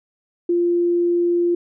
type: tone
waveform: sine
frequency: 347.1 Hz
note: F4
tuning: 11 cents flat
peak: -15 dBFS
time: 0.49-1.55 s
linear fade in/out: 5 ms
effects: none